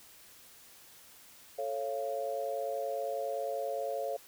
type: chord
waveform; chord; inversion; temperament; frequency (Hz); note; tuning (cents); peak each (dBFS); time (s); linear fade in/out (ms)
sine; A augmented; none; just; 440 / 550 / 687.5; A4 / C#5 / E#5; 0 / -14 / -27; -39 / -35 / -37; 1.58-4.17; 10
effects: white hiss -56 dBFS RMS until 4.27 s